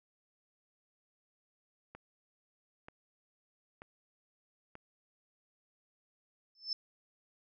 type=click train; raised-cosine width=0.5 ms; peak=-33 dBFS; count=4; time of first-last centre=1.95-4.754 s; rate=1.07 Hz
type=tone with exponential growth; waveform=sine; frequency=5274 Hz; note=E8; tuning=in tune; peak=-29 dBFS; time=6.55-6.73 s; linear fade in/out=2 ms; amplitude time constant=37 ms
effects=none